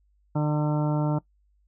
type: harmonic tone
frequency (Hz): 150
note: D3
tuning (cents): +37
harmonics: 1 / 2 / 3 / 4 / 5 / 6 / 7 / 8 / 9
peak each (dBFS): -23 / -28 / -39 / -33 / -40 / -34 / -45 / -47 / -42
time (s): 0.35-1.19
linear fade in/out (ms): 10
effects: noise-tail reverb RT60 0.1 s tail -20 dB re dry + added 50 Hz sine -62 dBFS peak until 1.67 s